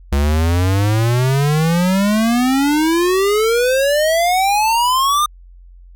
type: exponential sweep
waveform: square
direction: up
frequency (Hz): 68.5 to 1228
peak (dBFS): -13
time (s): 0.12-5.26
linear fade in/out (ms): 5
effects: added 44 Hz sine -38 dBFS peak until 5.95 s